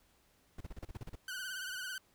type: noise bursts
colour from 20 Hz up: brown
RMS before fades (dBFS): -43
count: 10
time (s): 0.58-1.156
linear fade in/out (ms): 5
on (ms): 27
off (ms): 34
type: tone with vibrato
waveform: sawtooth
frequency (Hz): 1503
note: F#6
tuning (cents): +27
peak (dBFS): -36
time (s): 1.28-1.98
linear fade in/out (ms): 2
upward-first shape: triangle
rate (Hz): 18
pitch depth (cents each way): 85
effects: pink hiss -70 dBFS RMS until 2.14 s